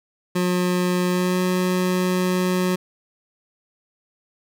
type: tone with pitch glide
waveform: 25% pulse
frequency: 180 to 182.62 Hz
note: F#3 to F#3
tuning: -47 to -22 cents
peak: -15 dBFS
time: 0.35-2.76 s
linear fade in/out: 10 ms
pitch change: +25 cents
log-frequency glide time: 1.09-1.4 s
effects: none